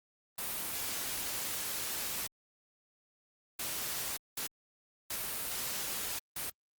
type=noise bursts at uneven times; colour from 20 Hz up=white; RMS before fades=-37 dBFS; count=5; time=0.38-2.27 / 3.59-4.17 / 4.37-4.47 / 5.1-6.19 / 6.36-6.5 s; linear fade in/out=5 ms; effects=Opus 32 kbps